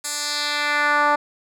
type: tone with band-pass filter sweep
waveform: 10% pulse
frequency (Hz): 293.7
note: D4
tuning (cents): 0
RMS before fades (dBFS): -21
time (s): 0.04-1.16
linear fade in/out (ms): 10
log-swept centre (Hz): 8700 to 940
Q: 1.5
effects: none